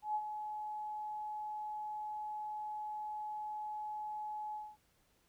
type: tone with ADSR envelope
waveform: sine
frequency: 849 Hz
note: G#5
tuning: 38 cents sharp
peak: -31 dBFS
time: 0.02-4.77 s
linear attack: 130 ms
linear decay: 57 ms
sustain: -8 dB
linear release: 230 ms
effects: pink hiss -73 dBFS RMS until 5.28 s